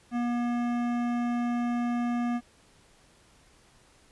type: tone with hard clipping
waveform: sine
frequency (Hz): 240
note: B3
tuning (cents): -49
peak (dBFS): -28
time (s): 0.11-2.41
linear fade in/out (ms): 50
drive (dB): 15
effects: pink hiss -60 dBFS RMS until 4.11 s + resampled to 24000 Hz